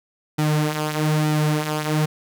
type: tone with flanger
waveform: sawtooth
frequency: 152.7 Hz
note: D#3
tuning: 32 cents flat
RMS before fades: -21 dBFS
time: 0.38-2.06 s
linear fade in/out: 10 ms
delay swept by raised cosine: 1.8 to 7.1 ms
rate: 1.1 Hz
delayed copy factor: -0.6
effects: none